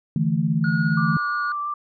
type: chord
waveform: sine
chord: D suspended second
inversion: none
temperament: equal with one note detuned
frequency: 147.77 / 164.81 / 220 Hz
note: D3 / E3 / A3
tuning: +11 / 0 / 0 cents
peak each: -24 / -21 / -24 dBFS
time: 0.16-1.17 s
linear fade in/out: 2 ms
type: tone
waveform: triangle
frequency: 1444 Hz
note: F#6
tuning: 43 cents flat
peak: -23 dBFS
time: 0.64-1.52 s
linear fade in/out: 2 ms
type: tone with vibrato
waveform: sine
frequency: 1174.7 Hz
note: D6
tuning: in tune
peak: -24 dBFS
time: 0.97-1.74 s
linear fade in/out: 5 ms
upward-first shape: triangle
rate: 5.9 Hz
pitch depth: 14 cents each way
effects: resampled to 11025 Hz